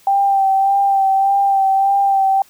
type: tone with vibrato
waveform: sine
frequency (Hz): 784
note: G5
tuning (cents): 0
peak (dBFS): -11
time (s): 0.07-2.42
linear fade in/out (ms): 2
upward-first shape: sine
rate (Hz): 1.7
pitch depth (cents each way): 25
effects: white hiss -50 dBFS RMS until 2.49 s